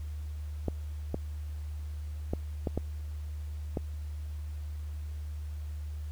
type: clicks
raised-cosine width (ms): 2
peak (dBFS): -17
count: 6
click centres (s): 0.683 / 1.144 / 2.335 / 2.672 / 2.776 / 3.772
effects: added 75 Hz sine -35 dBFS peak until 6.11 s + pink hiss -59 dBFS RMS until 6.11 s